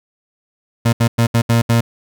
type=tone bursts at uneven times; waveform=30% pulse; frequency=116.54 Hz; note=A#2; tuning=in tune; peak=-8 dBFS; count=6; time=0.85-0.93 / 1-1.08 / 1.18-1.27 / 1.34-1.42 / 1.49-1.62 / 1.69-1.81 s; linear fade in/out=10 ms; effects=none